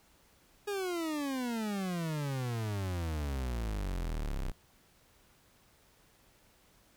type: exponential sweep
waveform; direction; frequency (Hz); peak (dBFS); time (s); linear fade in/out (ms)
40% pulse; down; 417.1 to 30.51; -32; 0.67-4.52; 10
effects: pink hiss -65 dBFS RMS until 6.96 s